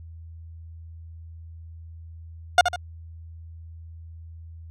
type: tone with echo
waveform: 30% pulse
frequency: 715 Hz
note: F5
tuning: 41 cents sharp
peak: -8 dBFS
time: 2.58-2.61 s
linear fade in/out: 2 ms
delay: 75 ms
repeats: 2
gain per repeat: -8 dB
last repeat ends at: 2.76 s
effects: added 82 Hz sine -39 dBFS peak until 4.7 s + low-pass 7000 Hz 12 dB/octave